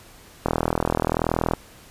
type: click train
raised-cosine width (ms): 1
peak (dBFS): -6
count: 45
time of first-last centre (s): 0.46-1.536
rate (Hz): 40.9
effects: pink hiss -48 dBFS RMS until 1.9 s + resampled to 32000 Hz